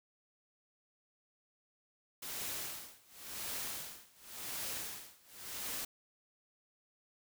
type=noise with tremolo; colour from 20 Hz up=white; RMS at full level=-40 dBFS; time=2.22-5.85 s; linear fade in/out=5 ms; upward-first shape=sine; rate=0.92 Hz; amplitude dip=95%; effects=none